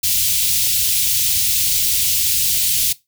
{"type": "band-stop noise", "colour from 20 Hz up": "white", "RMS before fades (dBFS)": -17, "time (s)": [0.03, 2.93], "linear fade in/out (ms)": 10, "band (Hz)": [140, 2800], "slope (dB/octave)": 24, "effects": ["noise-tail reverb RT60 0.2 s tail -19 dB re dry"]}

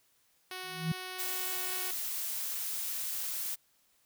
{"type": "tone", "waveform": "5% pulse", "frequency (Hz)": 370, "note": "F#4", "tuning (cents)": 0, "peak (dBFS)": -28, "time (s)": [0.51, 1.91], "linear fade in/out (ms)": 2}
{"type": "tone with exponential growth", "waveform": "sine", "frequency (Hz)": 162.1, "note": "E3", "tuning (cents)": -29, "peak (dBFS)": -25, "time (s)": [0.63, 0.92], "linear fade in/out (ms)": 5, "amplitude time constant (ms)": 62}
{"type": "noise", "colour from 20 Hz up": "blue", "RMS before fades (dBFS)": -36, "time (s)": [1.18, 3.56], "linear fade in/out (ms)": 20}
{"effects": ["white hiss -70 dBFS RMS until 4.05 s"]}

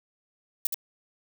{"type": "noise with echo", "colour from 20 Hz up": "violet", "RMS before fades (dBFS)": -25, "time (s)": [0.65, 0.67], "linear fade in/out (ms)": 2, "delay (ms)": 73, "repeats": 1, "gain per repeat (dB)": -4, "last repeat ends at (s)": 0.743, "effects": []}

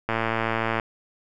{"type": "click train", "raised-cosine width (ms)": 0.5, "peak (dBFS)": -9, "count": 81, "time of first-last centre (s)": [0.09, 0.798], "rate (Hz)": 113, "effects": []}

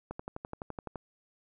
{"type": "click train", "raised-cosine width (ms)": 1, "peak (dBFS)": -24, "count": 11, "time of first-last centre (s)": [0.11, 0.957], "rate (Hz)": 11.8, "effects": []}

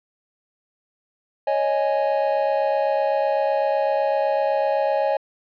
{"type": "chord", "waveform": "triangle", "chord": "C# suspended second", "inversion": "none", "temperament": "equal", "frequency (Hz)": [554.4, 622.3, 830.6], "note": ["C#5", "D#5", "G#5"], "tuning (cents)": [0, 0, 0], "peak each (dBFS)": [-20, -21, -22], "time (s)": [1.47, 5.17], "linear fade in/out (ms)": 5, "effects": ["resampled to 11025 Hz"]}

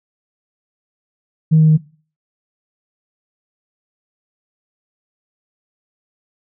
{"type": "tone with pitch steps", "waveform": "sine", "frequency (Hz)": [157.9, 156.72, 155.55], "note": ["D#3", "D#3", "D#3"], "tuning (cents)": [26, 13, 0], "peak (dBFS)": -6, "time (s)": [1.51, 1.777], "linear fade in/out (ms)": 20, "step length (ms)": 89, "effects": ["noise-tail reverb RT60 0.4 s tail -20 dB re dry", "tanh soft clip ceiling -3 dBFS"]}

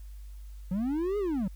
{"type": "linear two-way sweep", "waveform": "triangle", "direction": "up then down", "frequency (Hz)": [174.61, 423.5, 174.61], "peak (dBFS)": -25, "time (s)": [0.71, 1.48], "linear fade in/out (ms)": 5, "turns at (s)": 1.18, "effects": ["added 50 Hz sine -41 dBFS peak until 1.55 s", "white hiss -64 dBFS RMS until 1.55 s"]}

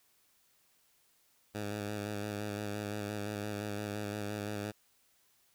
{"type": "tone with vibrato", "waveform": "10% pulse", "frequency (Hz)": 103.83, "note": "G#2", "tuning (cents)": 0, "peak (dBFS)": -28, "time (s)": [1.54, 4.72], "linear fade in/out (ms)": 20, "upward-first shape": "square", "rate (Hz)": 5.8, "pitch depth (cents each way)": 28, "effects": ["white hiss -70 dBFS RMS until 5.54 s"]}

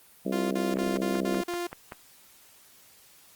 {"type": "harmonic tone", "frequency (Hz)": 65.1, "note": "C2", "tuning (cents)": -8, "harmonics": [3, 4, 5, 6, 7, 8, 9, 10], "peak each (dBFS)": [-31, -33, -35, -37, -38, -39, -40, -41], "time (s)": [0.25, 1.42], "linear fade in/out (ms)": 10}
{"type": "tone bursts", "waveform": "sawtooth", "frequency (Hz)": 349.2, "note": "F4", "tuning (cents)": 0, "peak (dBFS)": -26, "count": 6, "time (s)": [0.32, 1.67], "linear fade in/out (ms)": 5, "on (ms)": 190, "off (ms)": 42}
{"type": "click train", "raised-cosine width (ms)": 0.5, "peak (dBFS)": -22, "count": 7, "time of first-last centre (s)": [0.77, 1.922], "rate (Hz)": 5.21}
{"effects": ["white hiss -56 dBFS RMS until 3.35 s", "Opus 32 kbps"]}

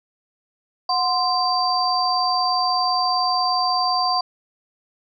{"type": "tone cluster", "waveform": "sine", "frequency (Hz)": [731, 1041, 4686], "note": ["F#5", "C6", "D8"], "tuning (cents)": [-21, -9, -5], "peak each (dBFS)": -22, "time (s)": [0.89, 4.21], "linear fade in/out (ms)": 5, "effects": []}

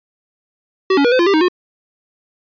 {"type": "tone with pitch steps", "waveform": "square", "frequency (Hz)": [380.2, 281.7, 481.1, 511, 344.8, 396.2, 313, 360.1], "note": ["F#4", "C#4", "B4", "C5", "F4", "G4", "D#4", "F#4"], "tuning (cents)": [47, 28, -45, -41, -22, 18, 10, -47], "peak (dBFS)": -11, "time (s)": [0.9, 1.484], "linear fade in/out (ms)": 5, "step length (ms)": 73, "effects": ["resampled to 11025 Hz"]}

